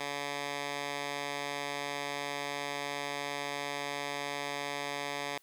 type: tone with band-pass filter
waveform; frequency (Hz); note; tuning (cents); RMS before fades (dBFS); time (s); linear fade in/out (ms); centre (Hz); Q
10% pulse; 142.9; D3; -47; -37; 0-5.38; 5; 2600; 0.52
effects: white hiss -66 dBFS RMS until 5.42 s